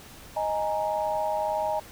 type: chord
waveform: sine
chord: D# suspended fourth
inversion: none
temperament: equal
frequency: 622.3 / 830.6 / 932.3 Hz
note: D#5 / G#5 / A#5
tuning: 0 / 0 / 0 cents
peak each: -28 / -29 / -31 dBFS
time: 0.36-1.8 s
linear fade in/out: 10 ms
effects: pink hiss -47 dBFS RMS until 1.91 s